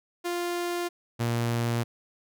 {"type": "tone pair in turn", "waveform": "sawtooth", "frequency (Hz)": [349.2, 117.72], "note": ["F4", "A#2"], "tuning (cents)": [0, 17], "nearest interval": "octave + perfect fifth", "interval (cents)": 1883, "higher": "first", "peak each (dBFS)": [-24, -21], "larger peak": "second", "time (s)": [[0.24, 0.89], [1.19, 1.84]], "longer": "neither", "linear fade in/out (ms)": 20, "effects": []}